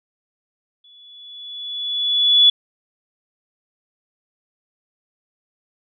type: tone with exponential growth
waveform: sine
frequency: 3420 Hz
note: A7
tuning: 50 cents flat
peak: -7 dBFS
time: 0.84-2.5 s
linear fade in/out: 5 ms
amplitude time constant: 360 ms
effects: none